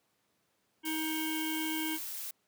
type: harmonic tone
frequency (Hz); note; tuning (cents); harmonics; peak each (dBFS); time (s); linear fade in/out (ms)
315.6; D#4; +25; 1 / 3 / 5 / 7 / 9 / 10; -34 / -43 / -45 / -41 / -46 / -43; 0.83-1.99; 50
type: noise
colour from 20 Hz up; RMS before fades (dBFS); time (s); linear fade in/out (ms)
blue; -40; 0.85-2.31; 5
effects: pink hiss -75 dBFS RMS until 2.47 s + high-pass 150 Hz 12 dB/octave